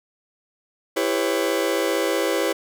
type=chord; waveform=40% pulse; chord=C# half-diminished seventh; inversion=first; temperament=just; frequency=332.6 / 399.1 / 498.9 / 554.4 Hz; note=E4 / G4 / B4 / C#5; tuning=+16 / +31 / +17 / 0 cents; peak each=-25 dBFS; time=0.96-2.53 s; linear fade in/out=10 ms; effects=none